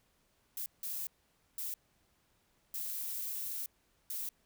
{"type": "noise bursts at uneven times", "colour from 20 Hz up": "violet", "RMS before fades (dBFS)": -39, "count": 5, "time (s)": [[0.57, 0.66], [0.83, 1.07], [1.58, 1.74], [2.74, 3.66], [4.1, 4.29]], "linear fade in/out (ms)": 2, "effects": ["pink hiss -73 dBFS RMS until 4.45 s"]}